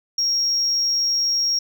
sine tone, 5588 Hz, F8, in tune, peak -16 dBFS, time 0.18-1.59 s, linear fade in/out 5 ms, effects tanh soft clip ceiling -15 dBFS

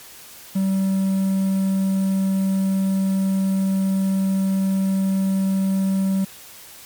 triangle tone with quantisation, 192.3 Hz, G3, 33 cents flat, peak -15 dBFS, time 0.55-6.25 s, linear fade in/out 10 ms, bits 7, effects white hiss -42 dBFS RMS until 6.85 s + MP3 96 kbps

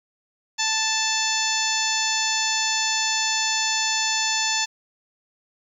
harmonic tone, 880 Hz, A5, in tune, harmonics 1 / 2 / 3 / 4 / 5 / 6 / 7 / 8, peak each -29 / -29 / -29 / -29 / -29 / -29 / -29 / -29 dBFS, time 0.58-4.66 s, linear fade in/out 20 ms, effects 9-bit

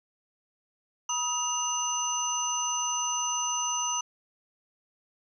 sine tone cluster, 969 / 1263 / 2844 / 6070 Hz, B5 / D#6 / F7 / F#8, -33 / +26 / +31 / +43 cents, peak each -33 / -36 / -35 / -29 dBFS, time 1.09-4.01 s, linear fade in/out 5 ms, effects 10-bit

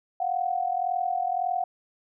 sine tone pair together, 708.2 / 750 Hz, F5 / F#5, +24 / +23 cents, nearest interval minor second, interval 99 cents, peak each -27 / -27 dBFS, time 0.2-1.64 s, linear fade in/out 5 ms, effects none

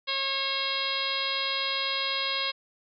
harmonic tone with a mistuned harmonic, 544 Hz, C#5, 33 cents flat, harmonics 1 / 2 / 3 / 4 / 5 / 6 / 7 / 8 / 9, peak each -39 / -35 / -39 / -35 / -36 / -33 / -34 / -35 / -37 dBFS, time 0.07-2.52 s, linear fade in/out 20 ms, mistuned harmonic 8, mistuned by -65 cents, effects none

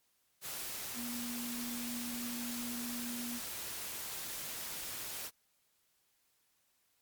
sine tone in noise, 240 Hz, B3, 49 cents flat, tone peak -40 dBFS, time 0.94-3.41 s, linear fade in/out 50 ms, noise white, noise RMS -42 dBFS, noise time 0.41-5.31 s, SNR -1 dB, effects white hiss -75 dBFS RMS until 7.01 s + MP3 96 kbps

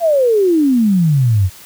sine exponential sweep, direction down, 701 to 88 Hz, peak -9 dBFS, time 0-1.5 s, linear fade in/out 50 ms, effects white hiss -39 dBFS RMS until 1.65 s

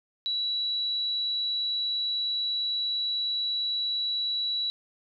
sine tone, 3923 Hz, B7, 12 cents flat, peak -26 dBFS, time 0.26-4.7 s, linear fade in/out 0 ms, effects none

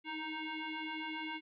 sine tone with frequency modulation, 932.3 Hz, A#5, in tune, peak -38 dBFS, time 0.04-1.41 s, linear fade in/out 50 ms, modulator 624 Hz, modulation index 3.2, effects none

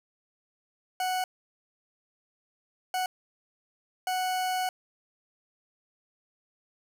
40% pulse tone bursts at uneven times, 740 Hz, F#5, in tune, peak -26 dBFS, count 3, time 1-1.24 / 2.94-3.06 / 4.07-4.69 s, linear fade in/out 2 ms, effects none

